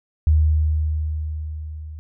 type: tone with level ramp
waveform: sine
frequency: 77.2 Hz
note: D#2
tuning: 13 cents flat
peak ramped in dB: -11 to -32 dBFS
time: 0.27-1.99 s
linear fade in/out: 0 ms
effects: none